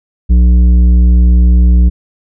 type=tone with tanh clipping; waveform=triangle; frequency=60.4 Hz; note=B1; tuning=38 cents flat; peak=-5 dBFS; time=0.29-1.9 s; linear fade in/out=20 ms; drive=13 dB; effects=none